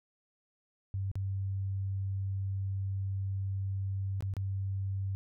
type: tone with dropouts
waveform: sine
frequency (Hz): 97.1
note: G2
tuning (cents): -16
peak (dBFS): -31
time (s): 0.94-5.15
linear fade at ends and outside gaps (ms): 0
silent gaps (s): 1.115-1.155 / 4.207-4.224 / 4.338-4.367
effects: none